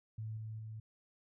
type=tone with level steps; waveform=sine; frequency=109.7 Hz; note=A2; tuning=5 cents flat; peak=-39 / -41 / -43 dBFS; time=0.18-0.8 s; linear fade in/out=5 ms; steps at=0.37 / 0.59 s; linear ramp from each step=2 ms; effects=none